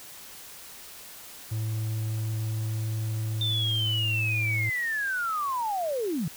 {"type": "tone", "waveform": "triangle", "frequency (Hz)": 109.8, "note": "A2", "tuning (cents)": -3, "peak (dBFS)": -25, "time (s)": [1.51, 4.7], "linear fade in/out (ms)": 10}
{"type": "linear sweep", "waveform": "sine", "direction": "down", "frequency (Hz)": [3600, 138.59], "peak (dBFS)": -26, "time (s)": [3.41, 6.28], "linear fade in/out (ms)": 2}
{"effects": ["white hiss -45 dBFS RMS until 6.36 s"]}